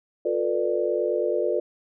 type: chord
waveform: sine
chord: B half-diminished seventh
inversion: second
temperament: just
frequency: 355.6 / 444.5 / 493.9 / 592.7 Hz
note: F4 / A4 / B4 / D5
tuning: +31 / +18 / 0 / +16 cents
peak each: -27 dBFS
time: 0.25-1.6 s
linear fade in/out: 5 ms
effects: none